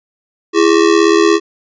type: ring-modulated tone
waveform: square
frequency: 372.6 Hz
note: F#4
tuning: 12 cents sharp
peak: -5 dBFS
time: 0.53-1.4 s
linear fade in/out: 50 ms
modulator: 38.5 Hz
effects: resampled to 16000 Hz

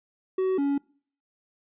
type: tone pair in turn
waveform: triangle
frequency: 376.3 / 281.4 Hz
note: F#4 / C#4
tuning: +29 / +26 cents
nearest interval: perfect fourth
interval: 503 cents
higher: first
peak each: -20 dBFS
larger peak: neither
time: 0.38-0.58 / 0.58-0.78 s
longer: neither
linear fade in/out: 5 ms
effects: noise-tail reverb RT60 0.5 s tail -25 dB re dry + resampled to 8000 Hz

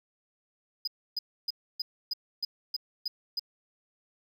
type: tone bursts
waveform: triangle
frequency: 4978 Hz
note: D#8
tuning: in tune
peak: -27 dBFS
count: 9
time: 0.85-3.395 s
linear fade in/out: 5 ms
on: 25 ms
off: 290 ms
effects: none

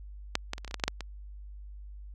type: clicks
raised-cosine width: 0.2 ms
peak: -8 / -14 / -24 / -24 / -24 / -24 / -15 / -27 / -7 / -9 / -20 dBFS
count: 11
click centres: 0.354 / 0.534 / 0.581 / 0.647 / 0.678 / 0.711 / 0.743 / 0.798 / 0.838 / 0.88 / 1.007 s
effects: added 50 Hz sine -42 dBFS peak until 2.14 s

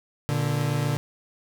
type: tone pair together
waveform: 40% pulse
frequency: 118.95 / 146.83 Hz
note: A#2 / D3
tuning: +35 / 0 cents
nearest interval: major third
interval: 365 cents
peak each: -26 / -24 dBFS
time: 0.29-0.97 s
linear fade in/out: 0 ms
effects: none

